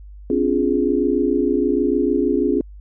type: chord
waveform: sine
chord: D half-diminished seventh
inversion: third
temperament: equal with one note detuned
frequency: 261.6 / 288 / 349.2 / 415.3 Hz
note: C4 / D4 / F4 / Ab4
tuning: 0 / -34 / 0 / 0 cents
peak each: -21 dBFS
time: 0.3-2.61 s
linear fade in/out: 2 ms
effects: added 50 Hz sine -36 dBFS peak until 2.8 s